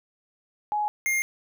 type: tone pair in turn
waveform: sine / square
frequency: 839 / 2121 Hz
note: G#5 / C7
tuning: +17 / +23 cents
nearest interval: octave + major third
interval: 1606 cents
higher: second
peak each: -23 dBFS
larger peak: neither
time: 0.72-0.88 / 1.06-1.22 s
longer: neither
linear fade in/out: 0 ms
effects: none